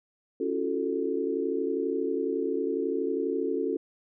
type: chord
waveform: sine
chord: F# minor seventh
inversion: second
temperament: equal with one note detuned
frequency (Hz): 277.2 / 337.9 / 370 / 440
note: C#4 / E4 / F#4 / A4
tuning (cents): 0 / +43 / 0 / 0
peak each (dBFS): -32 / -34 / -31 / -30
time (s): 0.4-3.77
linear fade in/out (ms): 5
effects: none